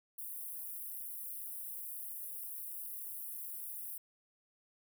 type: high-pass noise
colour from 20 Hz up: white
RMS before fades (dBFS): -44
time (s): 0.18-3.98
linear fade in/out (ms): 5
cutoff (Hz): 10000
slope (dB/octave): 48
effects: none